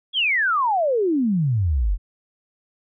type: exponential sweep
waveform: sine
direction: down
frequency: 3416 to 41.2 Hz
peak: -17 dBFS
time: 0.13-1.98 s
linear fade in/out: 50 ms
effects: none